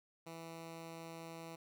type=tone; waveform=10% pulse; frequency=164.81 Hz; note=E3; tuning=in tune; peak=-39 dBFS; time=0.26-1.56 s; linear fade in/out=10 ms; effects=none